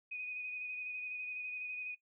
sine tone with vibrato, 2489 Hz, D#7, in tune, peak -39 dBFS, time 0.11-1.95 s, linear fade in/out 10 ms, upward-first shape sine, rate 12 Hz, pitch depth 20 cents each way, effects noise-tail reverb RT60 0.1 s tail -18 dB re dry

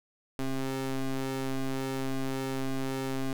30% pulse ring-modulated tone, 133.1 Hz, C3, 30 cents sharp, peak -24 dBFS, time 0.39-3.33 s, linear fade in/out 2 ms, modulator 134 Hz, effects none

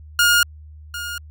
sawtooth tone with echo, 1424 Hz, F6, 33 cents sharp, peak -9 dBFS, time 0.19-0.43 s, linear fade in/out 2 ms, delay 750 ms, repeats 1, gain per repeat -14 dB, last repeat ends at 1.18 s, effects added 76 Hz sine -38 dBFS peak until 1.3 s

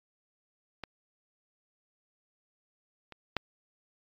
clicks, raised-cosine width 0.3 ms, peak -22 / -30 / -12 dBFS, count 3, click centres 0.837 / 3.123 / 3.367 s, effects AAC 64 kbps

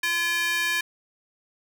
square tone with high-pass filter, 342.1 Hz, F4, 36 cents flat, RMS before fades -25 dBFS, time 0.03-0.81 s, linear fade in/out 5 ms, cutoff 1900 Hz, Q 2.6, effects none

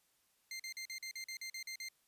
20% pulse tone bursts, 2093 Hz, C7, in tune, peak -37 dBFS, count 11, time 0.51-1.886 s, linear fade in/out 2 ms, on 86 ms, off 43 ms, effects white hiss -75 dBFS RMS until 2.07 s + resampled to 32000 Hz

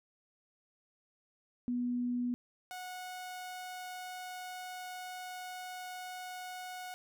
sine / sawtooth tone pair in turn, 244.6 / 733 Hz, B3 / F#5, -16 / -16 cents, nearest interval octave + perfect fifth, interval 1900 cents, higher second, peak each -31 / -38 dBFS, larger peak first, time 1.68-2.34 / 2.71-6.94 s, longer second, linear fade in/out 0 ms, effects none

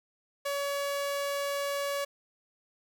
sawtooth tone, 565 Hz, C#5, 33 cents sharp, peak -26 dBFS, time 0.45-2.05 s, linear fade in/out 10 ms, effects none

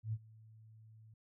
sine tone with ADSR envelope, 110 Hz, A2, in tune, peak -33 dBFS, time 0.03-1.14 s, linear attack 100 ms, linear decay 47 ms, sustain -23 dB, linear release 4 ms, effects none

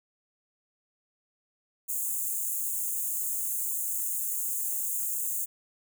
white high-pass noise, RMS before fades -31 dBFS, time 1.88-5.46 s, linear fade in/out 20 ms, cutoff 6600 Hz, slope 96 dB/octave, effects none

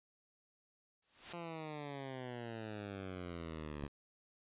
white noise with exponential growth, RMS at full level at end -41 dBFS, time 1.02-1.33 s, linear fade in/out 5 ms, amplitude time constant 67 ms
10% pulse exponential sweep, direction down, 174.3 to 70.9 Hz, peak -35 dBFS, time 1.33-3.88 s, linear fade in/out 5 ms
click, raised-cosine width 2 ms, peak -27 dBFS, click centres 3.838 s
effects resampled to 8000 Hz

